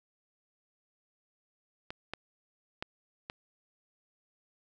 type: clicks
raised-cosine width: 0.3 ms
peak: -23 / -20 / -19 / -22 dBFS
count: 4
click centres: 1.905 / 2.136 / 2.825 / 3.299 s
effects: none